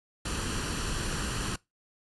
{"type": "noise with comb filter", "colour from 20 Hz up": "pink", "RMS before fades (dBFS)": -32, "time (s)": [0.25, 1.56], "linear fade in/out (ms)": 5, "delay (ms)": 0.69, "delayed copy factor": 0.55, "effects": ["noise-tail reverb RT60 0.2 s tail -22 dB re dry", "resampled to 24000 Hz"]}